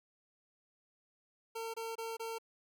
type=tone bursts; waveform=25% pulse; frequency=453.6 Hz; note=A#4; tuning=47 cents flat; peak=-35 dBFS; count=4; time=1.55-2.385 s; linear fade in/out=10 ms; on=190 ms; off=25 ms; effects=none